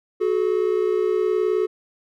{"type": "tone pair together", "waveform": "triangle", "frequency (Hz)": [370, 429.2], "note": ["F#4", "A4"], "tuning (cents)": [0, -43], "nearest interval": "minor third", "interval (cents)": 257, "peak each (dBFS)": -19, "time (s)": [0.2, 1.67], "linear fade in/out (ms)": 20, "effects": []}